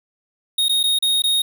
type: tone with dropouts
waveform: square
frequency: 3729 Hz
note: A#7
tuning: in tune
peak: -16 dBFS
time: 0.58-1.42 s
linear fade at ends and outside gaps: 5 ms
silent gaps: 0.684-0.693 / 0.831-0.837 / 0.988-1.024 / 1.221-1.238 s
effects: none